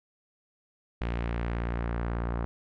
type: tone with low-pass filter sweep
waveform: sawtooth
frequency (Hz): 58.27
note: A#1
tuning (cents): 0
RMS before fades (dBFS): -31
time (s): 1.01-2.45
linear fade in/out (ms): 0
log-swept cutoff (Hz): 2600 to 1300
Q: 1.4
effects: none